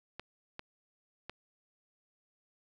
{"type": "clicks", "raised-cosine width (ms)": 0.3, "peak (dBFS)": -25, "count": 3, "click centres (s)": [0.196, 0.594, 1.296], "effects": []}